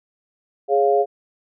sine chord, Db major, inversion second, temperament equal, 415.3 / 554.4 / 698.5 Hz, Ab4 / Db5 / F5, 0 / 0 / 0 cents, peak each -17 / -21 / -18 dBFS, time 0.68-1.06 s, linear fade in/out 50 ms, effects none

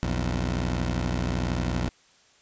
15% pulse tone pair together, 61.19 / 85.4 Hz, B1 / F2, -15 / -38 cents, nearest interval tritone, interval 577 cents, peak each -20 / -24 dBFS, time 0.03-1.89 s, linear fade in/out 0 ms, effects white hiss -59 dBFS RMS until 2.41 s + resampled to 16000 Hz

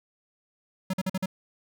square tone bursts, 188.1 Hz, F#3, 29 cents sharp, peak -26 dBFS, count 5, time 0.9-1.259 s, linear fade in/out 5 ms, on 35 ms, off 46 ms, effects none

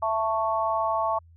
harmonic tone, 221.5 Hz, A3, 12 cents sharp, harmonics 3 / 4 / 5, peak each -27 / -27 / -27 dBFS, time 0.02-1.19 s, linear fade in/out 10 ms, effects added 83 Hz sine -50 dBFS peak until 1.36 s

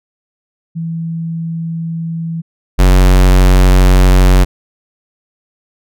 sine / square tone pair in turn, 164.81 / 46.25 Hz, E3 / F#1, 0 / 0 cents, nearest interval octave + minor seventh, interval 2200 cents, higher first, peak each -17 / -5 dBFS, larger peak second, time 0.75-2.42 / 2.78-4.45 s, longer neither, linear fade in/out 20 ms, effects none

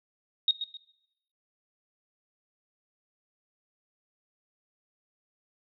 sine tone with echo, 3737 Hz, A#7, 4 cents sharp, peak -19 dBFS, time 0.48-0.51 s, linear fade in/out 2 ms, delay 130 ms, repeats 2, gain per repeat -9 dB, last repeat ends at 0.77 s, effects noise-tail reverb RT60 0.8 s tail -18 dB re dry

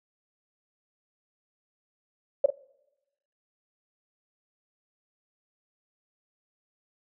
sine tone with echo, 560 Hz, C#5, 18 cents sharp, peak -14 dBFS, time 2.44-2.46 s, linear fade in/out 5 ms, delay 44 ms, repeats 1, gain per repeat -9 dB, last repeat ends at 2.504 s, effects noise-tail reverb RT60 0.9 s tail -22 dB re dry

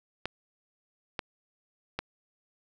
clicks, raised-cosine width 0.3 ms, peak -15 dBFS, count 3, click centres 0.256 / 1.192 / 1.99 s, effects 9-bit

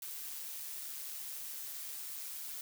blue noise with amplitude modulation, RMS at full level -42 dBFS, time 0.02-2.61 s, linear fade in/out 2 ms, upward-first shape sine, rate 145 Hz, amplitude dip 35%, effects none

